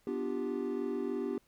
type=chord; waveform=triangle; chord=G dominant seventh; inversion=first; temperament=equal; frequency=246.9 / 293.7 / 349.2 / 392 Hz; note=B3 / D4 / F4 / G4; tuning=0 / 0 / 0 / 0 cents; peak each=-36 / -37 / -38 / -34 dBFS; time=0.07-1.38 s; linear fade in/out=2 ms; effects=pink hiss -70 dBFS RMS until 1.47 s